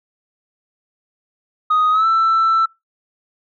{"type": "tone with pitch glide", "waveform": "sine", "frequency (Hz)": [1248, 1329.9], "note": ["D#6", "E6"], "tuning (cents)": [5, 15], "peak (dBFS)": -10, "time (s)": [1.7, 2.66], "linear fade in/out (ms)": 10, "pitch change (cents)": 110, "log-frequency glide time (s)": [1.91, 2.06], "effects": ["noise-tail reverb RT60 0.2 s tail -24 dB re dry", "tanh soft clip ceiling -10 dBFS"]}